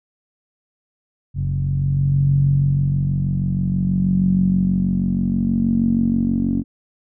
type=tone with low-pass filter sweep; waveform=10% pulse; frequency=46.25 Hz; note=F#1; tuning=in tune; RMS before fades=-18 dBFS; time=1.34-6.64 s; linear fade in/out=50 ms; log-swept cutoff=120 to 260 Hz; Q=8.2; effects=none